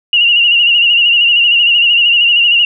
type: tone with vibrato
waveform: sine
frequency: 2827 Hz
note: F7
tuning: 20 cents sharp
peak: -6 dBFS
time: 0.13-2.65 s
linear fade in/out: 2 ms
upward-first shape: sine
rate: 13 Hz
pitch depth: 57 cents each way
effects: none